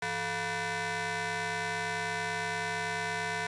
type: ring-modulated tone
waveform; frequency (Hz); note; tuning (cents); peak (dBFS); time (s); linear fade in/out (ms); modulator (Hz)
15% pulse; 267.9; C4; +41; -22; 0.02-3.47; 5; 1240
effects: resampled to 22050 Hz